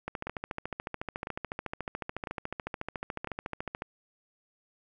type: two click trains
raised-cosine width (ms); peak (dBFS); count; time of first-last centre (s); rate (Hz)
0.5; -20 / -19; 4 / 53; 0.27-3.273 / 0.08-3.821; 0.999 / 13.9
effects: none